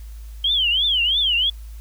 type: tone with vibrato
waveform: sine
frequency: 3136 Hz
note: G7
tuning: in tune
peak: -16 dBFS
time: 0.44-1.5 s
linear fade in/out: 5 ms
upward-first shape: triangle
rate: 3 Hz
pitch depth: 250 cents each way
effects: added 54 Hz sine -33 dBFS peak until 1.8 s + white hiss -53 dBFS RMS until 1.8 s